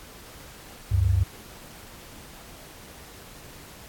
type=tone pair together; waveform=sine; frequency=70.8 / 96.65 Hz; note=C#2 / G2; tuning=+37 / -24 cents; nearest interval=perfect fourth; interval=539 cents; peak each=-23 / -20 dBFS; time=0.91-1.24 s; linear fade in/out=10 ms; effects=pink hiss -46 dBFS RMS until 3.88 s + AAC 64 kbps